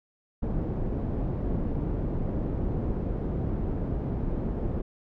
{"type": "low-pass noise", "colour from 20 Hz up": "pink", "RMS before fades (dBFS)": -29, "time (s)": [0.42, 4.82], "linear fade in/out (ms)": 10, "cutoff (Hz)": 400, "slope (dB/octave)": 12, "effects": []}